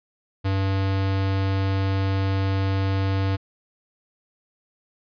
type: tone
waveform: square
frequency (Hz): 96.8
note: G2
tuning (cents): -21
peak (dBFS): -21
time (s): 0.44-3.37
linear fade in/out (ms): 20
effects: resampled to 11025 Hz